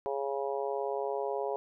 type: harmonic tone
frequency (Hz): 138.3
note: C#3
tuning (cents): -4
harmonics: 3 / 4 / 5 / 6 / 7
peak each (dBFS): -34 / -36 / -38 / -40 / -41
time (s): 0.06-1.56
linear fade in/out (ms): 0
effects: none